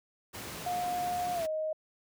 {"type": "noise", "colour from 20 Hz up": "pink", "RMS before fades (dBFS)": -41, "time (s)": [0.33, 1.47], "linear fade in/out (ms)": 20}
{"type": "tone with pitch glide", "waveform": "sine", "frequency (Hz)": [714, 625.2], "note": ["F5", "D#5"], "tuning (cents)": [38, 8], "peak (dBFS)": -30, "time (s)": [0.66, 1.73], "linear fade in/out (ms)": 5, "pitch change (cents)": -230, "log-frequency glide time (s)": [1.34, 1.47]}
{"effects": ["high-pass 100 Hz 12 dB/octave"]}